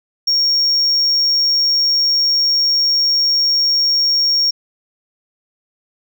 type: tone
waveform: sine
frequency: 5550 Hz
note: F8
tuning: 12 cents flat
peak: -9 dBFS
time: 0.27-4.51 s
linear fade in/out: 10 ms
effects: tanh soft clip ceiling -11 dBFS